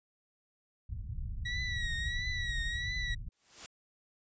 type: low-pass noise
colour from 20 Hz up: pink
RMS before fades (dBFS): -38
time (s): 0.89-3.29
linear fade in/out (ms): 10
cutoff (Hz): 120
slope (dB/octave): 24
type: tone with vibrato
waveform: 30% pulse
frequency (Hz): 1924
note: B6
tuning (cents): -46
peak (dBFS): -32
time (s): 1.45-3.15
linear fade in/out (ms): 10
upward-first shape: triangle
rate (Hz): 1.5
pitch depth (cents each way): 70
type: noise with exponential growth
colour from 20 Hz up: white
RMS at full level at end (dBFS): -42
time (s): 3.32-3.66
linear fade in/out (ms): 0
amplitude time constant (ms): 73
effects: resampled to 16000 Hz